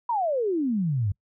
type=exponential sweep; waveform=sine; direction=down; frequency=987.8 to 92.5 Hz; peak=-22 dBFS; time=0.09-1.12 s; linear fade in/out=5 ms; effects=noise-tail reverb RT60 0.1 s tail -25 dB re dry